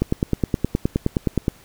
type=click train; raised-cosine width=3 ms; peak=-5 dBFS; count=15; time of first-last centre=0.02-1.481 s; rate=9.58 Hz; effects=pink hiss -50 dBFS RMS until 1.64 s